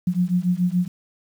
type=beating tone pair; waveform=sine; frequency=175.5 / 182.5 Hz; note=F3 / F#3; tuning=+9 / -24 cents; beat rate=7 Hz; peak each=-21 dBFS; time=0.07-0.88 s; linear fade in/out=5 ms; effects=8-bit

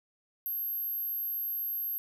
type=tone; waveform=sine; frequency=12544 Hz; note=G9; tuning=in tune; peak=-31 dBFS; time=0.46-1.98 s; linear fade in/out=0 ms; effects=none

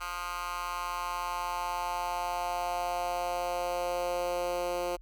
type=tone with high-pass filter sweep; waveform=10% pulse; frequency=176.4 Hz; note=F3; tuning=18 cents sharp; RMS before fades=-33 dBFS; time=0-4.97 s; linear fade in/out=20 ms; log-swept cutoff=1300 to 440 Hz; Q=3.1; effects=added 42 Hz sine -48 dBFS peak until 5.01 s

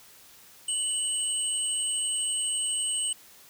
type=tone pair together; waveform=sine; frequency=2960 / 8372 Hz; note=F#7 / C9; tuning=0 / 0 cents; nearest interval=octave + tritone; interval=1800 cents; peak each=-32 / -27 dBFS; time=0.68-3.13 s; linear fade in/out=5 ms; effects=white hiss -53 dBFS RMS until 3.49 s

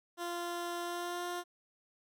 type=tone with pitch glide; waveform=15% pulse; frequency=346.6 to 352.5 Hz; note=F4 to F4; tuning=-13 to +16 cents; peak=-30 dBFS; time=0.17-1.44 s; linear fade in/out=50 ms; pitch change=+29 cents; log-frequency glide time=0.82-1.24 s; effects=none

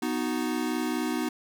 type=chord; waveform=square; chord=B major; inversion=none; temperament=equal; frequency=246.9 / 311.1 / 370 Hz; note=B3 / D#4 / F#4; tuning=0 / 0 / 0 cents; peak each=-31 / -31 / -35 dBFS; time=0.02-1.29 s; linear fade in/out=5 ms; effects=none

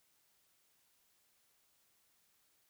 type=silence; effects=white hiss -74 dBFS RMS until 2.69 s

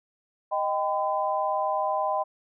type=chord; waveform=sine; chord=Eb augmented; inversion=none; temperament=equal with one note detuned; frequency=622.3 / 784 / 1012.6 Hz; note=Eb5 / G5 / B5; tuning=0 / 0 / +43 cents; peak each=-28 dBFS; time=0.51-2.24 s; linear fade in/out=20 ms; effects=none

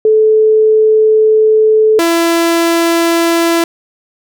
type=tone pair in turn; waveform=sine / sawtooth; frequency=434.7 / 335.5 Hz; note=A4 / E4; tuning=-21 / +31 cents; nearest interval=major third; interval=448 cents; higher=first; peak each=-5 dBFS; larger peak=neither; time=0.05-1.99 / 1.99-3.64 s; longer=first; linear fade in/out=2 ms; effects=none

